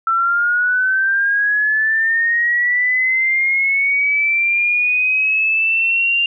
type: linear sweep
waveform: sine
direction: up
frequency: 1332 to 2794 Hz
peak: -13 dBFS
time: 0.07-6.26 s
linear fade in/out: 2 ms
effects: none